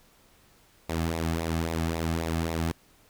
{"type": "tone with flanger", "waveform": "sawtooth", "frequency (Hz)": 82.1, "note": "E2", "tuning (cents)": -6, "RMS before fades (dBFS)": -29, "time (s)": [0.89, 2.72], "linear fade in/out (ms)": 5, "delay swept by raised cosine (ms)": [0.64, 2.14], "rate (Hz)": 3.7, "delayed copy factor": -0.65, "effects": ["pink hiss -60 dBFS RMS until 3.09 s"]}